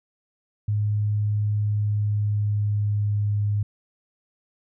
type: tone with pitch glide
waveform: sine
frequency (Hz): 104.7 to 103.38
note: G#2 to G#2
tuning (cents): +15 to -7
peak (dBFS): -20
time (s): 0.68-3.63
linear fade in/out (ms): 5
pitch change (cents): -22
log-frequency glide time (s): 1.53-3.4
effects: none